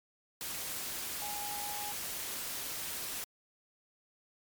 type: tone in noise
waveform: sine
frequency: 826 Hz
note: G#5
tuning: 10 cents flat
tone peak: -41 dBFS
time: 1.22-1.92 s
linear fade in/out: 0 ms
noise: white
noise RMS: -39 dBFS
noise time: 0.41-3.24 s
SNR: -5 dB
effects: MP3 96 kbps